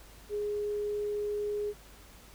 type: tone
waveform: sine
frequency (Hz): 415.3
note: G#4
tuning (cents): 0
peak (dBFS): -30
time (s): 0.29-1.74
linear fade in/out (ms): 50
effects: added 50 Hz sine -54 dBFS peak until 2.34 s + pink hiss -55 dBFS RMS until 2.34 s